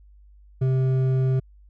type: tone with hard clipping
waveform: triangle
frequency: 130.81 Hz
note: C3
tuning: in tune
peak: -20 dBFS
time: 0.61-1.4 s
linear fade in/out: 10 ms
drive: 11 dB
effects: added 50 Hz sine -48 dBFS peak until 1.69 s